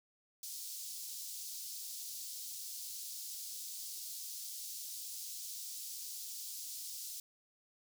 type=high-pass noise; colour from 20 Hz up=pink; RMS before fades=-45 dBFS; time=0.43-7.2 s; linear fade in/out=2 ms; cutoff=4600 Hz; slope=24 dB/octave; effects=none